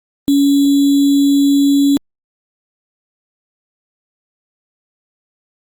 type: tone with sample-and-hold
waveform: sine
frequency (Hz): 281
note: C#4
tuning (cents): +24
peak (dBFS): -8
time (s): 0.28-1.97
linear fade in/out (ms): 0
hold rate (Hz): 3675
effects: Opus 32 kbps